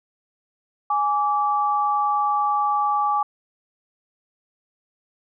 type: tone pair together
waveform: sine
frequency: 830.6 / 1159.7 Hz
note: G#5 / D6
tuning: 0 / -22 cents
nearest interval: tritone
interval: 578 cents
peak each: -21 dBFS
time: 0.9-3.23 s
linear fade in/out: 5 ms
effects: none